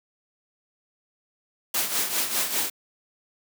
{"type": "noise with tremolo", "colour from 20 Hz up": "white", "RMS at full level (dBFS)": -23, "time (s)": [1.74, 2.7], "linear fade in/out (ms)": 5, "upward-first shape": "triangle", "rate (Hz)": 5, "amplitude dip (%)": 70, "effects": ["high-pass 200 Hz 12 dB/octave"]}